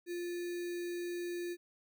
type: tone with sample-and-hold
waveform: sine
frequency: 349.2 Hz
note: F4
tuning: in tune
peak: -36 dBFS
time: 0.06-1.57 s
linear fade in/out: 50 ms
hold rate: 2100 Hz
effects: none